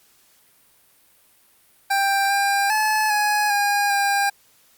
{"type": "tone with pitch steps", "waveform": "25% pulse", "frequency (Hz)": [790, 798, 861, 837, 814, 802], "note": ["G5", "G5", "A5", "G#5", "G#5", "G5"], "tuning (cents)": [13, 31, -38, 13, -35, 39], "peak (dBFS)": -14, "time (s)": [1.9, 4.3], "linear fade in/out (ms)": 10, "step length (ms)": 400, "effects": ["white hiss -57 dBFS RMS until 4.77 s", "Opus 48 kbps"]}